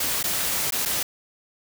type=noise with dropouts; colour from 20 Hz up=white; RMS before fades=-25 dBFS; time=0-1.03 s; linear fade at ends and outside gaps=5 ms; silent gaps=0.229-0.239 / 0.707-0.722 / 0.853-0.857 s; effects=none